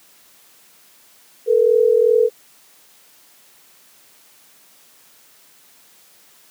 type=tone pair together; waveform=sine; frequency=440 / 482.7 Hz; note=A4 / B4; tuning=0 / -40 cents; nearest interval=major second; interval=160 cents; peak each=-14 dBFS; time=1.46-2.3 s; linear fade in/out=50 ms; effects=white hiss -51 dBFS RMS until 6.5 s + high-pass 150 Hz 12 dB/octave